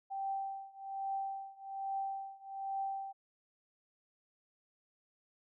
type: tone with tremolo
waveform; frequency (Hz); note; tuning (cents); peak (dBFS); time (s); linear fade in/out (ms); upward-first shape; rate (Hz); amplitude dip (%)
sine; 781; G5; -7; -33; 0.1-3.13; 20; triangle; 1.2; 95
effects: none